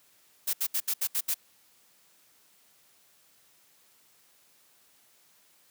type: noise bursts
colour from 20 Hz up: blue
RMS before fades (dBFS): -28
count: 7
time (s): 0.47-1.344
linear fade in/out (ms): 10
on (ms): 64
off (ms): 71
effects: white hiss -63 dBFS RMS until 5.7 s + high-pass 100 Hz 12 dB/octave